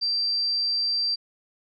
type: tone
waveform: sine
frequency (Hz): 4699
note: D8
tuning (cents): 0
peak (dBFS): -22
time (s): 0.01-1.16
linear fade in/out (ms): 20
effects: none